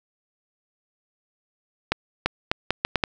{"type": "accelerating click train", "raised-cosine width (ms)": 0.3, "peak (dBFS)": -4, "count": 7, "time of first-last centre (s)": [1.92, 3.038], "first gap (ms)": 340, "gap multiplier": 0.75, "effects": []}